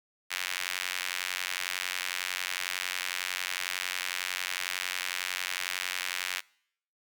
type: tone with high-pass filter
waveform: sawtooth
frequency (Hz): 91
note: F#2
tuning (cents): -28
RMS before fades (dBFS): -34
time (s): 0.3-6.41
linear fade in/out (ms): 20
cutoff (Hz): 2100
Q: 1.5
effects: noise-tail reverb RT60 0.7 s tail -25 dB re dry